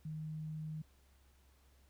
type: tone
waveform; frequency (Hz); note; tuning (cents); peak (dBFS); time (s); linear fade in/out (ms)
sine; 155.56; D#3; 0; -40; 0.05-0.82; 5
effects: added 67 Hz sine -65 dBFS peak until 1.89 s + pink hiss -72 dBFS RMS until 1.89 s